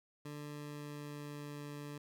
20% pulse tone with pitch glide, 147.4 to 145.96 Hz, D3 to D3, +7 to -10 cents, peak -39 dBFS, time 0.25-1.98 s, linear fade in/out 5 ms, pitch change -17 cents, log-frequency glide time 0.49-1.63 s, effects none

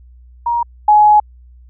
sine tone pair in turn, 945 / 841.9 Hz, A#5 / G#5, +23 / +23 cents, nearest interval major second, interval 200 cents, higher first, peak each -13 / -5 dBFS, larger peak second, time 0.46-0.63 / 0.88-1.2 s, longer second, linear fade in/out 5 ms, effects added 61 Hz sine -39 dBFS peak until 1.69 s

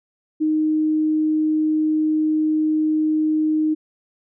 sine tone, 310 Hz, D#4, 6 cents flat, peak -16 dBFS, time 0.4-3.75 s, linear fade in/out 20 ms, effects none

